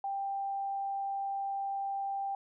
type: tone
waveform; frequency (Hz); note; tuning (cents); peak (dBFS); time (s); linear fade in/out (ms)
sine; 789; G5; +11; -32; 0.04-2.35; 2
effects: none